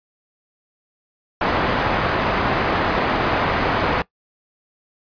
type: low-pass noise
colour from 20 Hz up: white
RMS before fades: -20 dBFS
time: 1.41-4.02 s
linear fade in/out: 2 ms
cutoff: 1300 Hz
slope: 12 dB/octave
effects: noise-tail reverb RT60 0.1 s tail -20 dB re dry + resampled to 11025 Hz